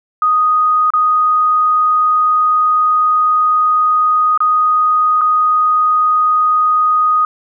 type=tone with dropouts; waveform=sine; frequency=1244 Hz; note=D#6; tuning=1 cent flat; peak=-9 dBFS; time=0.22-7.25 s; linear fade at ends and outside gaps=2 ms; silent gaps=0.904-0.936 / 4.376-4.404 / 5.211-5.215 s; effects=none